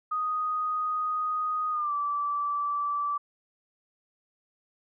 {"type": "tone with pitch glide", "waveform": "sine", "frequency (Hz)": [1244.5, 1161.2], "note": ["D#6", "D6"], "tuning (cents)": [0, -20], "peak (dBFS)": -26, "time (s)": [0.11, 3.18], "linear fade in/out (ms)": 10, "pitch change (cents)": -120, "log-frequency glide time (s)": [1.71, 1.93], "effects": []}